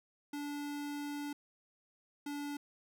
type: tone pair in turn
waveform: square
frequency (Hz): 290 / 288.8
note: D4 / D4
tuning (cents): -22 / -29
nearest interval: unison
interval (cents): 7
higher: first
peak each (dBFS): -39 / -39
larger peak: neither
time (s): 0.33-1.33 / 2.26-2.57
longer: first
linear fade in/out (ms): 5
effects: none